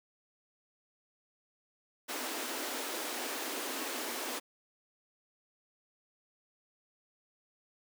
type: high-pass noise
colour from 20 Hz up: pink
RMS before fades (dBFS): -38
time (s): 2.08-4.4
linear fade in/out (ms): 20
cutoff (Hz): 240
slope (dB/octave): 96
effects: none